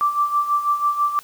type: tone with tremolo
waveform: sine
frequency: 1171 Hz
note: D6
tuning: 5 cents flat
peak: -14 dBFS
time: 0.01-1.19 s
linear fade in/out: 0 ms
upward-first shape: sine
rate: 6.1 Hz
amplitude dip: 70%
effects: white hiss -46 dBFS RMS until 1.23 s